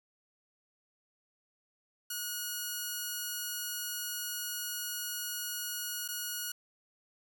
5% pulse tone with dropouts, 1450 Hz, F#6, 35 cents flat, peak -24 dBFS, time 2.1-6.52 s, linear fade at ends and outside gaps 5 ms, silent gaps 6.079-6.086 s, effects 11-bit

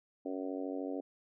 harmonic tone, 93.4 Hz, F#2, 17 cents sharp, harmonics 3 / 4 / 5 / 6 / 7 / 8, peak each -38 / -44 / -43 / -45 / -47 / -51 dBFS, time 0.25-1.01 s, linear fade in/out 10 ms, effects none

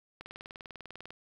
click train, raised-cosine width 0.3 ms, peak -28 dBFS, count 19, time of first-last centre 0.21-1.106 s, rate 20.1 Hz, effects 10-bit

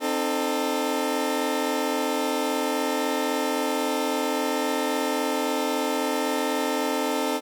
20% pulse chord, A diminished, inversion first, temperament equal with one note detuned, 261.6 / 305.3 / 440 Hz, C4 / Eb4 / A4, 0 / -33 / 0 cents, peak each -23 dBFS, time 0-7.41 s, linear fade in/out 50 ms, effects none

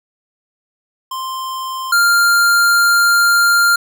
square tone pair in turn, 1046.5 / 1396.9 Hz, C6 / F6, 0 / 0 cents, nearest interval perfect fourth, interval 500 cents, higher second, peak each -22 / -10 dBFS, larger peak second, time 1.11-1.92 / 1.92-3.76 s, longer second, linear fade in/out 5 ms, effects none

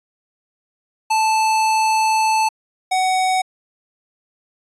square tone pair in turn, 877 / 748 Hz, A5 / F#5, -6 / +19 cents, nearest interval minor third, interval 275 cents, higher first, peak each -15 / -16 dBFS, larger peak first, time 1.1-2.49 / 2.91-3.42 s, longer first, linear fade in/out 10 ms, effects resampled to 24000 Hz

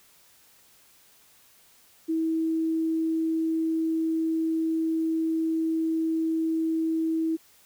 sine tone, 323.1 Hz, E4, 35 cents flat, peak -23 dBFS, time 2.08-7.37 s, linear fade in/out 20 ms, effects white hiss -58 dBFS RMS until 7.65 s

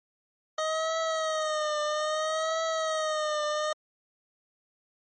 25% pulse tone with vibrato, 624 Hz, D#5, 5 cents sharp, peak -23 dBFS, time 0.58-3.73 s, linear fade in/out 5 ms, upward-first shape triangle, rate 0.61 Hz, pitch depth 73 cents each way, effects MP3 32 kbps

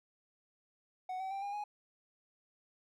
triangle tone with pitch steps, 742 / 763.3 / 785.2 / 807.8 / 830.9 Hz, F#5 / G5 / G5 / G#5 / G#5, +5 / -46 / +3 / -48 / +1 cents, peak -35 dBFS, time 1.09-1.64 s, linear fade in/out 5 ms, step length 110 ms, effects none

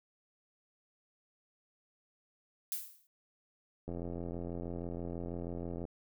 violet noise with exponential decay, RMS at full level -34 dBFS, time 2.72-3.07 s, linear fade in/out 1 ms, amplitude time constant 74 ms
click train, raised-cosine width 2 ms, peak -28 dBFS, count 171, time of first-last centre 3.88-5.852 s, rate 86.2 Hz
effects none

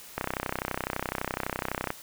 click train, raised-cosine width 0.5 ms, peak -13 dBFS, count 56, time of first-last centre 0.18-1.904 s, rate 31.9 Hz, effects white hiss -47 dBFS RMS until 2.02 s

